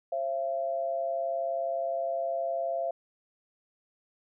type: tone pair together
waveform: sine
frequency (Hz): 535.7 / 675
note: C5 / E5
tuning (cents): +41 / +41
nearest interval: major third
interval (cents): 400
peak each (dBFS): -34 / -29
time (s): 0.12-2.91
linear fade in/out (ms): 5
effects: none